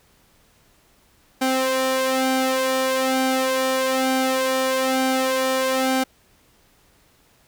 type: tone with flanger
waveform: sawtooth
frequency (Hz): 261.6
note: C4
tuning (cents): 0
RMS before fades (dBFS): -21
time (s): 1.41-6.04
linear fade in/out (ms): 10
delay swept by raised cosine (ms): 1.3 to 2.15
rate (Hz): 1.1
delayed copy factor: +0.75
effects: pink hiss -58 dBFS RMS until 7.47 s